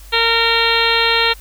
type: harmonic tone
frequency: 460 Hz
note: A#4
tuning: 23 cents flat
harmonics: 1 / 2 / 3 / 4 / 5 / 6 / 7 / 8 / 9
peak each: -21 / -21 / -21 / -21 / -21 / -21 / -21 / -21 / -21 dBFS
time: 0.12-1.34 s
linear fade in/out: 20 ms
effects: added 50 Hz sine -36 dBFS peak until 1.4 s + white hiss -44 dBFS RMS until 1.4 s

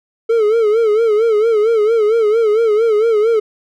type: tone with vibrato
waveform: triangle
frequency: 440 Hz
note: A4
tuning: in tune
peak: -8 dBFS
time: 0.29-3.4 s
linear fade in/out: 10 ms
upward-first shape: sine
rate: 4.4 Hz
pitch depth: 100 cents each way
effects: none

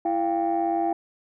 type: tone cluster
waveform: sine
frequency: 334.1 / 693 / 790 Hz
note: E4 / F5 / G5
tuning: +23 / -14 / +13 cents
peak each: -25 dBFS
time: 0.05-0.93 s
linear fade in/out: 5 ms
effects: tanh soft clip ceiling -15 dBFS

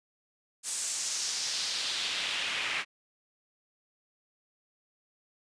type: noise with band-pass filter sweep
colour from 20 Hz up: pink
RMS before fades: -33 dBFS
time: 0.63-2.85 s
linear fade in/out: 50 ms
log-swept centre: 8500 to 2200 Hz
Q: 2
effects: resampled to 22050 Hz

